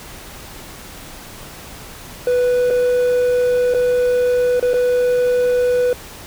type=tone with dropouts; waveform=triangle; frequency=493.9 Hz; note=B4; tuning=in tune; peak=-11 dBFS; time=2.27-5.93 s; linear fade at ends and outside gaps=2 ms; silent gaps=2.703-2.707 / 3.739-3.746 / 4.597-4.626 / 4.734-4.74 s; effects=pink hiss -36 dBFS RMS until 6.26 s